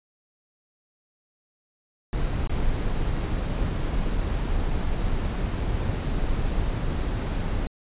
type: noise with dropouts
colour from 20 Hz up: brown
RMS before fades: -25 dBFS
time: 2.13-7.67 s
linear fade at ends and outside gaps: 1 ms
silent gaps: 2.474-2.495 s
effects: resampled to 8000 Hz